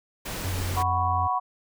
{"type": "noise", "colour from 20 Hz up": "pink", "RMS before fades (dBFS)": -33, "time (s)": [0.25, 0.83], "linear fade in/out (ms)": 10}
{"type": "tone with pitch glide", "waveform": "triangle", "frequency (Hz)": [91.6, 88.02], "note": ["F#2", "F2"], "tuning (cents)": [-17, 14], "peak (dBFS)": -25, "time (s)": [0.43, 1.28], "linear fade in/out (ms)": 20, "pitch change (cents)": -69, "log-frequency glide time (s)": [0.58, 0.91]}
{"type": "chord", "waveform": "sine", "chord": "F# suspended fourth", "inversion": "none", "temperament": "just", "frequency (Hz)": [740, 986.7, 1110], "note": ["F#5", "B5", "C#6"], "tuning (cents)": [0, -2, 2], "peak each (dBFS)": -27, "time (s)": [0.76, 1.4], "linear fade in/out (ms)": 20}
{"effects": []}